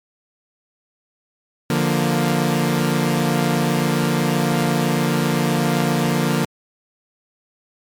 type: chord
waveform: sawtooth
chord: Bb major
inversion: first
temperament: equal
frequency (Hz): 146.83 / 174.61 / 233.1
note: D3 / F3 / Bb3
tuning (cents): 0 / 0 / 0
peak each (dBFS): -17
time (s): 1.7-6.45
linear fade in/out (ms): 2
effects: MP3 96 kbps